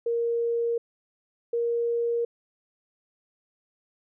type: tone pair in turn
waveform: sine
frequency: 467.6 / 469.6 Hz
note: A#4 / A#4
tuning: +5 / +13 cents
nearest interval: unison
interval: 8 cents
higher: second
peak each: -23 dBFS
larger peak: neither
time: 0.06-0.78 / 1.53-2.25 s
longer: neither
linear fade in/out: 5 ms
effects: none